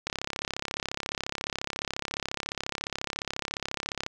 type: click train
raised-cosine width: 0.2 ms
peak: -13 dBFS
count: 138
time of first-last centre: 0.07-4.064 s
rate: 34.3 Hz
effects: none